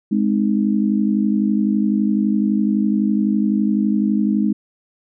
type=chord; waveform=sine; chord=Ab major; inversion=none; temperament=just; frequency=207.7 / 259.6 / 311.5 Hz; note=Ab3 / C4 / Eb4; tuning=0 / -13 / +2 cents; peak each=-16 / -22 / -22 dBFS; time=0.11-4.53 s; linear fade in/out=10 ms; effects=none